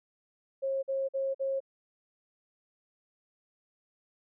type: tone bursts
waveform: sine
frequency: 540 Hz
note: C#5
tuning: 45 cents flat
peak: -28 dBFS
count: 4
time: 0.62-1.604 s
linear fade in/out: 20 ms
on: 210 ms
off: 48 ms
effects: none